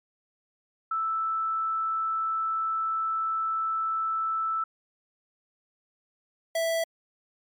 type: tone pair in turn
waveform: sine / square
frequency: 1318.5 / 659.2 Hz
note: E6 / E5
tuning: 0 / 0 cents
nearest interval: octave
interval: 1200 cents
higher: first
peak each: -25 dBFS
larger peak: neither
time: 0.91-4.64 / 6.55-6.84 s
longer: first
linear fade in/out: 5 ms
effects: MP3 96 kbps